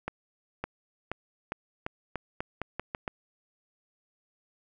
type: accelerating click train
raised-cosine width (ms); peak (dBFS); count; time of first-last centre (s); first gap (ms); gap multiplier
0.5; -17; 11; 0.08-3.078; 560; 0.85
effects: none